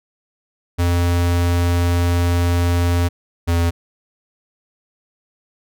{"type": "tone pair in turn", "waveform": "square", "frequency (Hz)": [87, 85.16], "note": ["F2", "F2"], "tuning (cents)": [-6, -43], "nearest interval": "unison", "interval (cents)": 37, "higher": "first", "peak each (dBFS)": -15, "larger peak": "neither", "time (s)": [[0.78, 3.09], [3.47, 3.71]], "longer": "first", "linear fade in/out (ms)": 20, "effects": []}